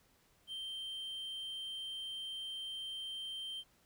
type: tone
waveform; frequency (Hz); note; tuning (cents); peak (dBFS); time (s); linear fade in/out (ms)
triangle; 3136; G7; 0; -39; 0.47-3.64; 50
effects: pink hiss -70 dBFS RMS until 3.85 s